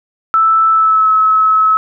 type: tone with pitch glide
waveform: sine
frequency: 1318.5 to 1291.4 Hz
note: E6 to E6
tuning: 0 to -36 cents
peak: -7 dBFS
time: 0.34-1.77 s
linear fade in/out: 0 ms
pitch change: -36 cents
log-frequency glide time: 0.71-1.1 s
effects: none